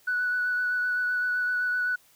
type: tone with vibrato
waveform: sine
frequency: 1480 Hz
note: F#6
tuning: in tune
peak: -23 dBFS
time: 0.07-1.96 s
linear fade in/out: 10 ms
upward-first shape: sine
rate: 7.8 Hz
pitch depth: 15 cents each way
effects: tanh soft clip ceiling -19 dBFS + white hiss -60 dBFS RMS until 2.15 s